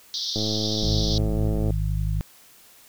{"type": "band-pass noise", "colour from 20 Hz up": "pink", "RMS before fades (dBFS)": -29, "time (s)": [0.14, 1.18], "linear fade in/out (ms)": 0, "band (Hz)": [3400, 5700], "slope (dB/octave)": 96}
{"type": "click train", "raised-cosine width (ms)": 2, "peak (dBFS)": -16, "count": 145, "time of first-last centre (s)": [0.36, 1.706], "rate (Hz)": 107}
{"type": "harmonic tone", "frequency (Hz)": 51.5, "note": "G#1", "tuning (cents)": -14, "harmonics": [1, 2, 3], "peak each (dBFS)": [-24, -27, -29], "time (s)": [0.83, 2.21], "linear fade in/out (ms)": 0}
{"effects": ["white hiss -52 dBFS RMS until 2.88 s"]}